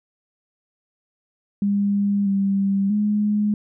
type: tone with pitch steps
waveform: sine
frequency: 201.6 / 196.7 / 208.9 Hz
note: G3 / G3 / G#3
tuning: +49 / +6 / +10 cents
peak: -17 dBFS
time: 1.62-3.54 s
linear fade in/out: 2 ms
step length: 640 ms
effects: none